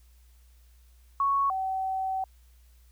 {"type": "tone pair in turn", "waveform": "sine", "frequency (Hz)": [1108.7, 762.3], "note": ["C#6", "G5"], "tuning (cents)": [0, -49], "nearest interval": "tritone", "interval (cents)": 649, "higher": "first", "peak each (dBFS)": [-22, -27], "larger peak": "first", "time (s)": [[1.2, 1.5], [1.5, 2.24]], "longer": "second", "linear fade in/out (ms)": 2, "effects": ["added 60 Hz sine -54 dBFS peak until 2.91 s", "white hiss -67 dBFS RMS until 2.91 s"]}